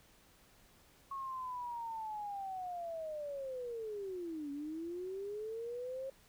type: linear two-way sweep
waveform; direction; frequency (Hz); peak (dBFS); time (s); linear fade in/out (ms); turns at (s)
sine; down then up; 1100 to 279.8 to 541; -39; 1.11-6.1; 5; 4.51
effects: pink hiss -65 dBFS RMS until 6.28 s